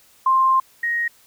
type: tone pair in turn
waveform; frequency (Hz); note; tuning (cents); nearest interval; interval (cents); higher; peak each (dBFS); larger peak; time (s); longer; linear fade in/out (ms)
sine; 1053 / 1876.2; C6 / A#6; +11 / +11; minor seventh; 1000; second; -13 / -19; first; 0.26-0.6 / 0.83-1.08; first; 5
effects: white hiss -54 dBFS RMS until 1.26 s